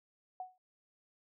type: tone with exponential decay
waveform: sine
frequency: 740 Hz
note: F#5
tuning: in tune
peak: -36 dBFS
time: 0.4-0.58 s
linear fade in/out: 2 ms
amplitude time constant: 38 ms
effects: none